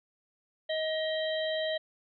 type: harmonic tone with a mistuned harmonic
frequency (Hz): 631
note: D#5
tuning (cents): +24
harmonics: 1 / 3 / 5 / 6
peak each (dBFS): -30 / -38 / -38 / -40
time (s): 0.69-1.78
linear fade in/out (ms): 10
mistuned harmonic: 6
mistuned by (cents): +50
effects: none